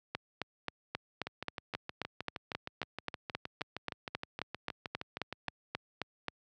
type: two click trains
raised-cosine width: 0.3 ms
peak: -18 / -22 dBFS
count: 24 / 28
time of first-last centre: 0.15-6.283 / 1.27-5.482 s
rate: 3.75 / 6.41 Hz
effects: high-pass 80 Hz 12 dB/octave